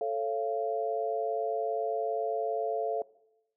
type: chord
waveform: sine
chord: A augmented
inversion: none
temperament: just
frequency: 440 / 550 / 687.5 Hz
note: A4 / C#5 / E#5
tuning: 0 / -14 / -27 cents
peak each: -32 / -36 / -32 dBFS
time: 0.01-3.02 s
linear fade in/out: 2 ms
effects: noise-tail reverb RT60 0.9 s tail -20 dB re dry